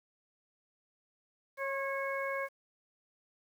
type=harmonic tone with a mistuned harmonic; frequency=548 Hz; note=C#5; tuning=20 cents flat; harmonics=1 / 2 / 3 / 4; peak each=-36 / -39 / -40 / -40 dBFS; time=1.57-2.49 s; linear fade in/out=50 ms; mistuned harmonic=2; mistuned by=-20 cents; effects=10-bit